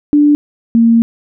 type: tone pair in turn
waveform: sine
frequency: 293.7 / 230.2 Hz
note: D4 / A#3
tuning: 0 / -22 cents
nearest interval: major third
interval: 422 cents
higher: first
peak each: -5 dBFS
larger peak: neither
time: 0.13-0.35 / 0.75-1.02 s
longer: second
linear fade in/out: 0 ms
effects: none